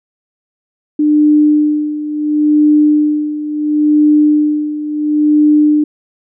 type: tone with tremolo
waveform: sine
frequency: 300 Hz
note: D4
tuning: 37 cents sharp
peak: -5 dBFS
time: 0.99-5.84 s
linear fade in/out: 5 ms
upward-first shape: sine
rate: 0.72 Hz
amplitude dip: 75%
effects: none